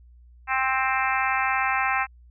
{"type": "harmonic tone", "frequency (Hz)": 263, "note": "C4", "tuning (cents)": 9, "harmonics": [3, 4, 5, 6, 7, 8, 9, 10], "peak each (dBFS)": [-27, -28, -29, -30, -30, -31, -32, -32], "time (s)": [0.47, 2.07], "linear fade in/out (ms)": 50, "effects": ["added 60 Hz sine -48 dBFS peak until 2.3 s"]}